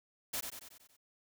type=noise with echo; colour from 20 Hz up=white; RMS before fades=-37 dBFS; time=0.33-0.41 s; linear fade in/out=10 ms; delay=93 ms; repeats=6; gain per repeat=-5 dB; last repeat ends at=0.968 s; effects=none